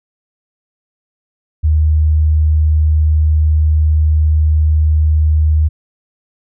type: tone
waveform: sine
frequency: 77.2 Hz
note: D#2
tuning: 13 cents flat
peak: -8 dBFS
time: 1.63-5.69 s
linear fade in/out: 20 ms
effects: none